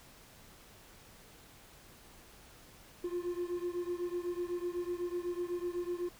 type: beating tone pair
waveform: triangle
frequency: 349.2 / 357.2 Hz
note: F4 / F4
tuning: 0 / +39 cents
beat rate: 8 Hz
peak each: -34 / -36 dBFS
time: 3.04-6.09 s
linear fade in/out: 5 ms
effects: tanh soft clip ceiling -25 dBFS + pink hiss -57 dBFS RMS until 6.19 s